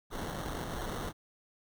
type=noise with sample-and-hold; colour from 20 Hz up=pink; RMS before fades=-38 dBFS; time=0.1-1.13 s; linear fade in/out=50 ms; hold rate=2450 Hz; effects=none